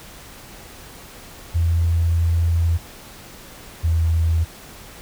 sine tone pair in turn, 83.9 / 82.08 Hz, E2 / E2, +31 / -7 cents, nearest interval unison, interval 38 cents, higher first, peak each -15 dBFS, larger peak neither, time 1.54-2.78 / 3.83-4.45 s, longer first, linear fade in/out 20 ms, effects pink hiss -41 dBFS RMS until 5.01 s

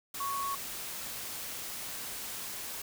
sine tone in noise, 1108.7 Hz, C#6, in tune, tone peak -32 dBFS, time 0.2-0.55 s, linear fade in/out 5 ms, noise white, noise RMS -40 dBFS, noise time 0.14-2.82 s, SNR +5 dB, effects none

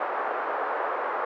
white band-pass noise, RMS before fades -29 dBFS, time 0-1.25 s, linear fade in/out 5 ms, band 440 to 1300 Hz, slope 24 dB/octave, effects none

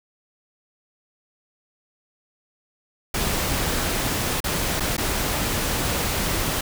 pink noise with dropouts, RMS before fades -24 dBFS, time 3.14-6.61 s, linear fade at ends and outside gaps 5 ms, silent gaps 4.404-4.441 / 4.799-4.804 / 4.968-4.979 s, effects none

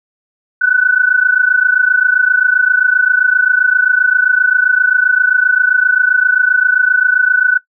sine tone pair together, 1480 / 1507.6 Hz, F#6 / F#6, 0 / +32 cents, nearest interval unison, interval 32 cents, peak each -11 dBFS, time 0.61-7.58 s, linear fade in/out 10 ms, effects noise-tail reverb RT60 0.1 s tail -18 dB re dry

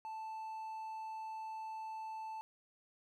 triangle tone, 880 Hz, A5, in tune, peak -40 dBFS, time 0.05-2.41 s, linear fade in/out 0 ms, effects none

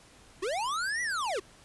square linear two-way sweep, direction up then down, 338.6 to 1986 to 338.6 Hz, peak -30 dBFS, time 0.42-1.4 s, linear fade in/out 10 ms, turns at 1.02 s, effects pink hiss -56 dBFS RMS until 1.64 s + resampled to 24000 Hz

